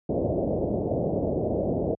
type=low-pass noise; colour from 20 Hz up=white; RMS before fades=-26 dBFS; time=0.09-1.95 s; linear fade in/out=5 ms; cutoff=640 Hz; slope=48 dB/octave; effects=high-pass 60 Hz 12 dB/octave